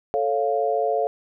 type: chord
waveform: sine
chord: A augmented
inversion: none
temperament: equal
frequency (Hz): 440 / 554.4 / 698.5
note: A4 / C#5 / E#5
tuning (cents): 0 / 0 / 0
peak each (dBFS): -24 / -25 / -23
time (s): 0.14-1.07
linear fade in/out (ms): 0
effects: none